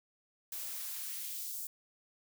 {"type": "noise with high-pass filter sweep", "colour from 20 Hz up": "blue", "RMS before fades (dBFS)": -41, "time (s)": [0.52, 1.67], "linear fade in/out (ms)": 2, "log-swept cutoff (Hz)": [240, 7600], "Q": 0.91, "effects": []}